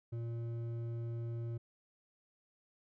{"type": "tone with hard clipping", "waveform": "sine", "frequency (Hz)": 116.54, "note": "A#2", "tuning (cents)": 0, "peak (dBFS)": -39, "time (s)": [0.12, 1.58], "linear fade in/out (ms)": 10, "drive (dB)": 8, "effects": []}